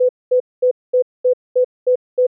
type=tone bursts; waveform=sine; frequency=502 Hz; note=B4; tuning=28 cents sharp; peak=-10 dBFS; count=8; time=0-2.268 s; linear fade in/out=10 ms; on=91 ms; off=220 ms; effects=none